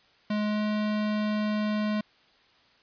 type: tone with pitch glide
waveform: square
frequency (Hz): 210.4 to 211.7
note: G#3 to G#3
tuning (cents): +23 to +33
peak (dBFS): -26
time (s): 0.3-2.01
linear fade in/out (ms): 5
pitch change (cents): +10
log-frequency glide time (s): 0.45-0.62
effects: white hiss -61 dBFS RMS until 2.82 s + resampled to 11025 Hz